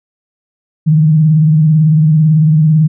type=tone with vibrato; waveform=sine; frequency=155.56 Hz; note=D#3; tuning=in tune; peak=-5 dBFS; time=0.86-2.88 s; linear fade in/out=20 ms; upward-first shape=triangle; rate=18 Hz; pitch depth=85 cents each way; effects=none